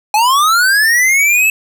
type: linear sweep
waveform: square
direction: up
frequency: 825 to 2637 Hz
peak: -9 dBFS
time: 0.14-1.5 s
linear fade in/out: 2 ms
effects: none